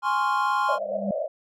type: chord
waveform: triangle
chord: Db major seventh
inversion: second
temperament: equal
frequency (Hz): 830.6 / 1046.5 / 1108.7 / 1396.9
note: Ab5 / C6 / Db6 / F6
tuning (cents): 0 / 0 / 0 / 0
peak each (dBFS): -25 / -22 / -28 / -27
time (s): 0.02-0.79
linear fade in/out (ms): 50
type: band-pass noise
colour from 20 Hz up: white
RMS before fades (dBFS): -29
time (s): 0.68-1.28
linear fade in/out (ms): 10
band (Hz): 540 to 640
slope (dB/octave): 96
type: tone with exponential growth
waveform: sine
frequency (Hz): 200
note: G3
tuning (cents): +35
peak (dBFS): -22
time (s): 0.74-1.11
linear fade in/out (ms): 2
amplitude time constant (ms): 80
effects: none